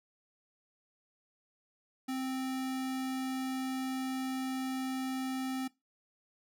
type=tone; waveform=square; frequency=261.6 Hz; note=C4; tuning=in tune; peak=-34 dBFS; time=2.08-5.68 s; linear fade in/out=10 ms; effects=noise-tail reverb RT60 0.2 s tail -20 dB re dry